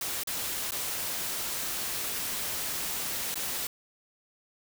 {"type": "noise with dropouts", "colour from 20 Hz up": "white", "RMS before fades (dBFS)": -33, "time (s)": [0.01, 3.67], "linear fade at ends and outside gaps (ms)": 2, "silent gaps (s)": [[0.235, 0.272], [0.708, 0.719], [3.343, 3.356]], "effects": []}